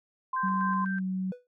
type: tone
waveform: sine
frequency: 1037 Hz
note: C6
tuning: 16 cents flat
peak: -27 dBFS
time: 0.33-0.85 s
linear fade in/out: 5 ms
type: tone with tremolo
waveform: sine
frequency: 1568 Hz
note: G6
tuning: in tune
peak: -33 dBFS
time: 0.36-1 s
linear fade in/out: 10 ms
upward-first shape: square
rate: 4 Hz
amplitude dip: 60%
type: tone with pitch glide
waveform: sine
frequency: 190.1 to 187.27 Hz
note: F#3 to F#3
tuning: +47 to +21 cents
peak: -28 dBFS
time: 0.43-1.32 s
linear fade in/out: 10 ms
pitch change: -26 cents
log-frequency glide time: 0.94-1.04 s
type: tone with exponential decay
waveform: triangle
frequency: 493.9 Hz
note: B4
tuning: in tune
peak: -33 dBFS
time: 1.32-1.47 s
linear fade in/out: 1 ms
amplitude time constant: 31 ms
effects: none